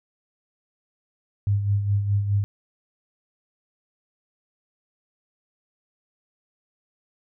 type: tone with tremolo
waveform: sine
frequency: 101.2 Hz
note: G#2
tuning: 44 cents flat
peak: -17 dBFS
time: 1.47-2.44 s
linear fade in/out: 0 ms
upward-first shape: sine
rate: 4.8 Hz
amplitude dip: 55%
effects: none

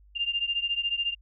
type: beating tone pair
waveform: sine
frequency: 2794 / 2808 Hz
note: F7 / F7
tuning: 0 / +9 cents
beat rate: 14 Hz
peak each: -28 / -30 dBFS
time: 0.15-1.15 s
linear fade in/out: 20 ms
effects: added 50 Hz sine -53 dBFS peak until 1.21 s

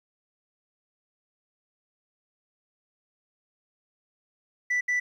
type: tone bursts at uneven times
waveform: sine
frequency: 1975.5 Hz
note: B6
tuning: in tune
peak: -20 dBFS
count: 2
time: 4.7-4.81 / 4.88-5 s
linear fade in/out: 10 ms
effects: tanh soft clip ceiling -22 dBFS + 10-bit

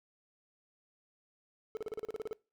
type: tone bursts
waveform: triangle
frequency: 437 Hz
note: A4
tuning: 12 cents flat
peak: -33 dBFS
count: 11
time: 1.75-2.33 s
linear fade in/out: 0 ms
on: 20 ms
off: 36 ms
effects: noise-tail reverb RT60 0.3 s tail -23 dB re dry

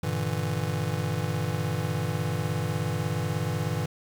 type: chord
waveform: square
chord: E half-diminished seventh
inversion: first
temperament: just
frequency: 98.89 / 118.67 / 148.33 / 164.81 Hz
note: G2 / Bb2 / D3 / E3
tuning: +16 / +31 / +18 / 0 cents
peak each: -33 dBFS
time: 0.03-3.86 s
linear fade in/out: 5 ms
effects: 9-bit

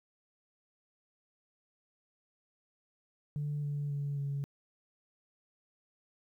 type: tone with pitch steps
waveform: sine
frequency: 146.83 / 144.72 / 142.65 / 140.6 Hz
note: D3 / D3 / C#3 / C#3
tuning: 0 / -25 / +50 / +25 cents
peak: -31 dBFS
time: 3.36-4.44 s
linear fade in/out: 0 ms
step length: 270 ms
effects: tanh soft clip ceiling -29 dBFS + 12-bit

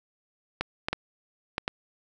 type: clicks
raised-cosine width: 0.3 ms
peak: -11 dBFS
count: 5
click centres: 0.61 / 0.885 / 0.93 / 1.581 / 1.679 s
effects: none

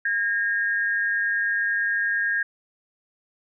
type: tone pair together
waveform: sine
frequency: 1625 / 1834 Hz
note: G#6 / A#6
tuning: -38 / -29 cents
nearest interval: major second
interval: 209 cents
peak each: -22 / -27 dBFS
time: 0.05-2.43 s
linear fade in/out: 5 ms
effects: none

